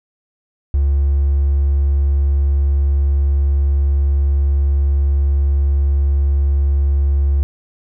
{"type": "tone with hard clipping", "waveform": "triangle", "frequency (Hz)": 70, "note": "C#2", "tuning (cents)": 18, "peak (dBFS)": -12, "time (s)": [0.74, 7.43], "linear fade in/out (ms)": 0, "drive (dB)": 4, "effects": []}